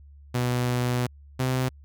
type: tone pair in turn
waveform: sawtooth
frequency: 123.47 / 128.87 Hz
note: B2 / C3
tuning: 0 / -26 cents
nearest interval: minor second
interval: 74 cents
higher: second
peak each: -19 / -19 dBFS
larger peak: neither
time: 0.34-1.07 / 1.39-1.69 s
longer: first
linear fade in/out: 10 ms
effects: added 71 Hz sine -46 dBFS peak until 1.84 s